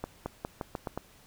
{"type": "accelerating click train", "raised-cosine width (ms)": 1, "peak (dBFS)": -19, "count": 7, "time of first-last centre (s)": [0.04, 0.976], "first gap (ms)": 220, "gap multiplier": 0.86, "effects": ["pink hiss -58 dBFS RMS until 1.26 s"]}